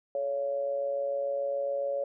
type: tone with amplitude modulation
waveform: sine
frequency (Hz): 560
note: C#5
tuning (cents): +18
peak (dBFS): -25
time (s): 0.15-2.04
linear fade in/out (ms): 2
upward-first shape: sine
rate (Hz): 127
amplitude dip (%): 60
effects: none